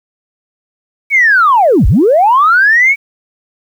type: linear two-way sweep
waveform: sine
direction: down then up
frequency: 2283 to 32.7 to 2283 Hz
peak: -4 dBFS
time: 1.1-2.96 s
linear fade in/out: 50 ms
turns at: 1.87 s
effects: tanh soft clip ceiling 0 dBFS + 7-bit